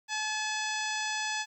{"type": "harmonic tone with a mistuned harmonic", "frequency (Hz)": 859, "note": "A5", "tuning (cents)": -42, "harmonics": [1, 2, 3, 4, 5, 6, 7, 8, 9], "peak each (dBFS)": [-36, -35, -38, -40, -44, -41, -40, -46, -45], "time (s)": [0.08, 1.46], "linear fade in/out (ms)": 50, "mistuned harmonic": 6, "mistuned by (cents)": -60, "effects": ["11-bit"]}